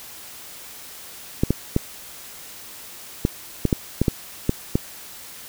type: clicks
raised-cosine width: 3 ms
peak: -4 dBFS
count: 10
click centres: 1.435 / 1.506 / 1.764 / 3.251 / 3.653 / 3.728 / 4.016 / 4.082 / 4.494 / 4.755 s
effects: white hiss -40 dBFS RMS until 5.48 s